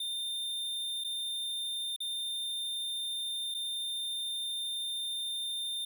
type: tone with dropouts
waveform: square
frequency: 3613 Hz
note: A7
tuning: 45 cents sharp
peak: -34 dBFS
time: 0-5.85 s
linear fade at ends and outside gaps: 5 ms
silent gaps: 1.039-1.045 / 1.963-2.003 / 3.542-3.546 s
effects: none